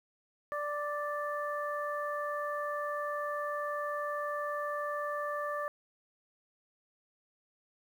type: harmonic tone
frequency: 587.3 Hz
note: D5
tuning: in tune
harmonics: 1 / 2 / 3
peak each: -36 / -36 / -41 dBFS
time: 0.52-5.68 s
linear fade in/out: 0 ms
effects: 10-bit